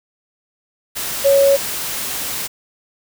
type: tone in noise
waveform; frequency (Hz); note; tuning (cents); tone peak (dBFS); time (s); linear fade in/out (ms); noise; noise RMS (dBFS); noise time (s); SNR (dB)
sine; 554.4; C#5; 0; -9; 1.24-1.57; 20; white; -24; 0.95-2.48; +12
effects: none

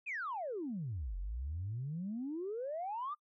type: exponential two-way sweep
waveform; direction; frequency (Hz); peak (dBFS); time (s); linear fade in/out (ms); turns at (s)
sine; down then up; 2611 to 43.02 to 1243; -36; 0.06-3.15; 20; 1.17
effects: noise-tail reverb RT60 0.1 s tail -26 dB re dry + tanh soft clip ceiling -32 dBFS

